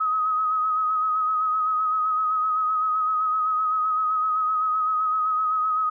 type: tone with vibrato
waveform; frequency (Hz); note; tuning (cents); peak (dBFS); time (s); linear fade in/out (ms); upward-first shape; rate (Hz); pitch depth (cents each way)
sine; 1266; D#6; +30; -20; 0-5.9; 10; sine; 7.8; 30
effects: none